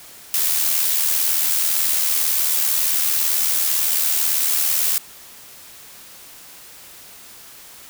blue noise with amplitude modulation, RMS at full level -17 dBFS, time 0.34-4.98 s, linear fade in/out 0 ms, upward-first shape sine, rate 78 Hz, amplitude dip 45%, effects white hiss -42 dBFS RMS until 7.89 s

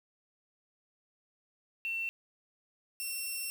sine / 5% pulse tone pair in turn, 2701 / 2712 Hz, E7 / E7, +42 / +49 cents, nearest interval unison, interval 7 cents, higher second, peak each -32 / -26 dBFS, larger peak second, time 1.85-2.09 / 3-3.5 s, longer second, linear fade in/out 0 ms, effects 9-bit

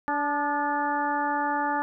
harmonic tone with a mistuned harmonic, 289.7 Hz, D4, 24 cents flat, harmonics 1 / 2 / 3 / 4 / 5 / 6, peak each -32 / -36 / -26 / -33 / -34 / -34 dBFS, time 0.08-1.82 s, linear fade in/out 0 ms, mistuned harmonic 4, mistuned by +52 cents, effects none

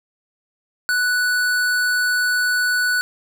sine tone with hard clipping, 1482 Hz, F#6, 2 cents sharp, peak -18 dBFS, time 0.89-3.01 s, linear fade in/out 0 ms, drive 17 dB, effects none

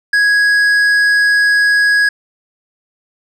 triangle tone with tanh clipping, 1661.2 Hz, G#6, in tune, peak -10 dBFS, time 0.13-2.09 s, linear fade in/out 5 ms, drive 12 dB, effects none

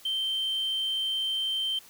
triangle tone, 3122 Hz, G7, 8 cents flat, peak -24 dBFS, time 0.05-1.79 s, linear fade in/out 5 ms, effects tanh soft clip ceiling -22 dBFS + white hiss -53 dBFS RMS until 1.89 s

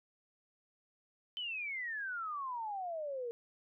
sine exponential sweep, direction down, 3083 to 459.7 Hz, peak -37 dBFS, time 1.37-3.31 s, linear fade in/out 0 ms, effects none

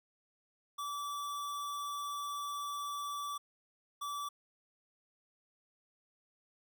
square tone bursts at uneven times, 1156 Hz, D6, 28 cents flat, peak -38 dBFS, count 2, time 0.78-3.38 / 4.01-4.29 s, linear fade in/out 10 ms, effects none

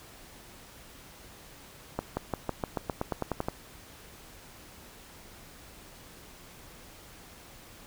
accelerating click train, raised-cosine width 1 ms, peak -15 dBFS, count 13, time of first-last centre 1.99-3.485 s, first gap 180 ms, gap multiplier 0.93, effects pink hiss -51 dBFS RMS until 7.86 s

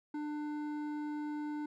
sine tone with hard clipping, 298.4 Hz, D4, 28 cents sharp, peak -38 dBFS, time 0.14-1.66 s, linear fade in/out 5 ms, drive 10 dB, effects none

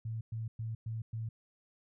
sine tone bursts, 112.2 Hz, A2, 34 cents sharp, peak -35 dBFS, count 5, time 0.05-1.29 s, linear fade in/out 5 ms, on 160 ms, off 110 ms, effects none

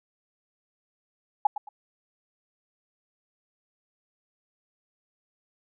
sine tone with echo, 832 Hz, G#5, 3 cents sharp, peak -15 dBFS, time 1.45-1.47 s, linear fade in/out 5 ms, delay 110 ms, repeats 2, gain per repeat -12 dB, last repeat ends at 1.69 s, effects none

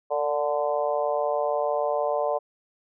harmonic tone with a mistuned harmonic, 146.5 Hz, D3, 4 cents flat, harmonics 3 / 4 / 5 / 6 / 7, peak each -30 / -25 / -29 / -34 / -33 dBFS, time 0.1-2.39 s, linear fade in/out 20 ms, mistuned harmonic 3, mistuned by +41 cents, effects none

